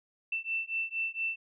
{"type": "beating tone pair", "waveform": "sine", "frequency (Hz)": [2671, 2675.3], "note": ["E7", "E7"], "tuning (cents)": [22, 25], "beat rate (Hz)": 4.3, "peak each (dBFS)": [-34, -34], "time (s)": [0.32, 1.36], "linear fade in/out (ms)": 5, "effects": []}